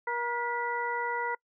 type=harmonic tone with a mistuned harmonic; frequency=476.2 Hz; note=A#4; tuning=37 cents sharp; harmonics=1 / 2 / 3 / 4; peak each=-36 / -31 / -36 / -36 dBFS; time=0.07-1.35 s; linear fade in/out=5 ms; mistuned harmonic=4; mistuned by=+56 cents; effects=noise-tail reverb RT60 0.1 s tail -26 dB re dry